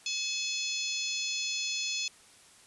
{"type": "harmonic tone with a mistuned harmonic", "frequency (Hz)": 856, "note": "A5", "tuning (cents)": -48, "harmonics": [3, 4, 5, 6, 7, 8], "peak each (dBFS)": [-36, -37, -38, -39, -39, -40], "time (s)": [0.06, 2.08], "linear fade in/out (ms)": 2, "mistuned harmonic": 7, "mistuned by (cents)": 43, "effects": ["white hiss -57 dBFS RMS until 2.66 s", "resampled to 24000 Hz"]}